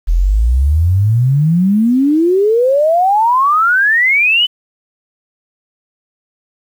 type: exponential sweep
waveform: sine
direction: up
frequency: 39.55 to 3056 Hz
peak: -8 dBFS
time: 0.07-4.47 s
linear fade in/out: 20 ms
effects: 7-bit